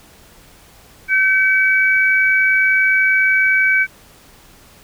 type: tone pair together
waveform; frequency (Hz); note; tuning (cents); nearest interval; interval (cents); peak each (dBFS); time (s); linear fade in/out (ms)
sine; 1541.4 / 2275; G6 / C#7; -30 / +44; perfect fifth; 674; -14; 1.08-3.87; 50
effects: pink hiss -46 dBFS RMS until 4.83 s